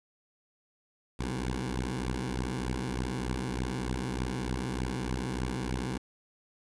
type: beating tone pair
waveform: 10% pulse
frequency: 61.74 / 65.04 Hz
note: B1 / C2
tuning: 0 / -10 cents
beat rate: 3.3 Hz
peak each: -26 dBFS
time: 1.19-5.98 s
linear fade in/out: 10 ms
effects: resampled to 22050 Hz + 9-bit